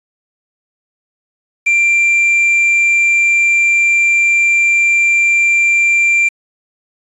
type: tone with quantisation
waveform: triangle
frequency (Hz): 2366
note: D7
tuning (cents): +12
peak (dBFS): -7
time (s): 1.66-6.29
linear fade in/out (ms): 10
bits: 6
effects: resampled to 24000 Hz